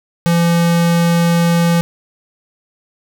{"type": "tone", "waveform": "square", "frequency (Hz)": 170, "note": "F3", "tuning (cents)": -46, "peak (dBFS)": -11, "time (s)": [0.26, 1.81], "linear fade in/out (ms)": 0, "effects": []}